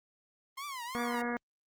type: tone with vibrato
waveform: sawtooth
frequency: 1046.5 Hz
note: C6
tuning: in tune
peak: -35 dBFS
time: 0.57-1.22 s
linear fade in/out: 10 ms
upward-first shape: triangle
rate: 2.8 Hz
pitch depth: 220 cents each way
type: harmonic tone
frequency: 239.9 Hz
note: A#3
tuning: 50 cents sharp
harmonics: 1 / 2 / 3 / 4 / 5 / 6 / 7 / 8 / 9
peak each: -35 / -38 / -40 / -41 / -42 / -43 / -43 / -44 / -45 dBFS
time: 0.95-1.37 s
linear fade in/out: 0 ms
effects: Opus 32 kbps